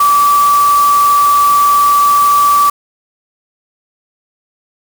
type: tone in noise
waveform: sine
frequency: 1156 Hz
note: D6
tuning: 28 cents flat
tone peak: -6 dBFS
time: 0-2.7 s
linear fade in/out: 5 ms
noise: white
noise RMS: -22 dBFS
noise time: 0-2.7 s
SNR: +13 dB
effects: none